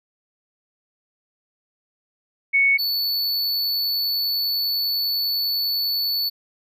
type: tone pair in turn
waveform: sine / square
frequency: 2217 / 4455 Hz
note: C#7 / C#8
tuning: 0 / +8 cents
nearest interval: octave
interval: 1208 cents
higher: second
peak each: -14 / -21 dBFS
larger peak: first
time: 2.53-2.78 / 2.78-6.3 s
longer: second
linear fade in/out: 20 ms
effects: none